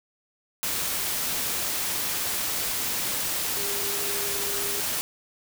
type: tone in noise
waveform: sine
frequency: 402.7 Hz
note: G4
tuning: 47 cents sharp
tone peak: -36 dBFS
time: 3.57-4.8 s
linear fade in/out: 0 ms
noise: white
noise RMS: -28 dBFS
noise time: 0.63-5.01 s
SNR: -11 dB
effects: none